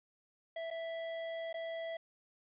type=tone with dropouts; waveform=square; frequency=659.3 Hz; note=E5; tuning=in tune; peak=-39 dBFS; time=0.56-1.97 s; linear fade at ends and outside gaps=5 ms; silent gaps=0.704-0.71 / 1.529-1.541 s; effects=resampled to 8000 Hz + 11-bit